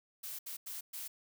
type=noise bursts at uneven times; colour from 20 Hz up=blue; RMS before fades=-43 dBFS; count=4; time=0.23-0.39 / 0.46-0.57 / 0.66-0.81 / 0.93-1.08 s; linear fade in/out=10 ms; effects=none